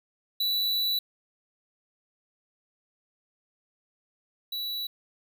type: tone pair in turn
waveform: square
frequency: 3951 / 3934 Hz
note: B7 / B7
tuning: 0 / -7 cents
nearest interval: unison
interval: 7 cents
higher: first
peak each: -25 / -31 dBFS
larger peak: first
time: 0.4-0.99 / 4.52-4.87 s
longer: first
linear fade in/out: 5 ms
effects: none